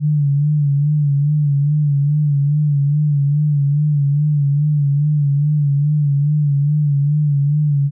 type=tone with vibrato; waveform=sine; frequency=145.6 Hz; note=D3; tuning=15 cents flat; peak=-12 dBFS; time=0-7.91 s; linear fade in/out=50 ms; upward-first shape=sine; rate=2.4 Hz; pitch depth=64 cents each way; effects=none